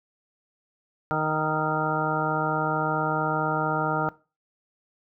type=harmonic tone with a mistuned harmonic; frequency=155.56 Hz; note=D#3; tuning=in tune; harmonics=1 / 2 / 3 / 4 / 5 / 6 / 8 / 9; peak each=-30 / -33 / -32 / -32 / -30 / -31 / -32 / -29 dBFS; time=1.11-4.09 s; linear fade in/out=0 ms; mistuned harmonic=9; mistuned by=-20 cents; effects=noise-tail reverb RT60 0.3 s tail -19 dB re dry